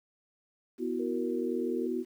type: chord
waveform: sine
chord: B suspended fourth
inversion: none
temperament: equal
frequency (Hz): 246.9 / 329.6 / 370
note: B3 / E4 / F#4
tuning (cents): 0 / 0 / 0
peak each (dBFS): -34 / -35 / -33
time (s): 0.78-2.05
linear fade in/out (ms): 50
type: tone with pitch glide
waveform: sine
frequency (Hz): 466.2 to 454.5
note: A#4 to A#4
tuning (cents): 0 to -44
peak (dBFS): -36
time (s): 0.99-1.87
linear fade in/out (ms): 10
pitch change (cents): -44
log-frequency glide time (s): 1.21-1.7
effects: 10-bit